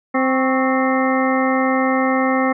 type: harmonic tone with a mistuned harmonic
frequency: 261.6 Hz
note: C4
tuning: in tune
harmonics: 1 / 2 / 3 / 4 / 5 / 7 / 8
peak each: -18 / -21 / -23 / -24 / -25 / -26 / -27 dBFS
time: 0.14-2.53 s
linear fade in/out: 10 ms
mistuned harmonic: 4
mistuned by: +88 cents
effects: none